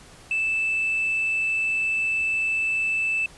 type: tone with hard clipping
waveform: triangle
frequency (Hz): 2637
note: E7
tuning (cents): 0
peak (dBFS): -21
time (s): 0.31-3.26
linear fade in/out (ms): 2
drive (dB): 2
effects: pink hiss -48 dBFS RMS until 3.37 s + resampled to 24000 Hz